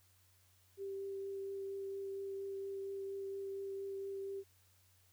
sine tone with vibrato, 392 Hz, G4, in tune, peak -40 dBFS, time 0.77-4.44 s, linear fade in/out 50 ms, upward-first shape triangle, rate 4.3 Hz, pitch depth 10 cents each way, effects added 92 Hz sine -70 dBFS peak until 5.12 s + white hiss -71 dBFS RMS until 5.12 s

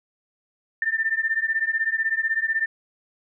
sine beating tone pair, 1785 / 1801 Hz, A6 / A6, +24 / +40 cents, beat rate 16 Hz, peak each -24 dBFS, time 0.82-2.66 s, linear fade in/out 2 ms, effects none

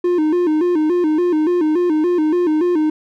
triangle tone with vibrato, 330.4 Hz, E4, 4 cents sharp, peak -11 dBFS, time 0.04-2.9 s, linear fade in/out 5 ms, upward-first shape square, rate 3.5 Hz, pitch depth 120 cents each way, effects none

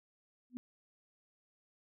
sine tone with exponential growth, 246.9 Hz, B3, in tune, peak -34 dBFS, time 0.5-0.57 s, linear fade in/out 0 ms, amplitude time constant 15 ms, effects none

